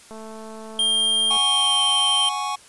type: click train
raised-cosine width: 1 ms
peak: -26 dBFS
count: 278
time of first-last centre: 0.11-1.369 s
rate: 220 Hz
type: tone with pitch glide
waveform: square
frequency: 3197 to 3144 Hz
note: G7 to G7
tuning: +33 to +4 cents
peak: -18 dBFS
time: 0.79-2.29 s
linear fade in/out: 2 ms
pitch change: -29 cents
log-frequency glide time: 1.38-1.78 s
type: chord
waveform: square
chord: F# suspended second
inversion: none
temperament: equal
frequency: 740 / 830.6 / 1108.7 Hz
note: F#5 / G#5 / C#6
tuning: 0 / 0 / 0 cents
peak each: -33 / -29 / -27 dBFS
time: 1.3-2.56 s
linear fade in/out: 10 ms
effects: white hiss -48 dBFS RMS until 2.68 s + resampled to 24000 Hz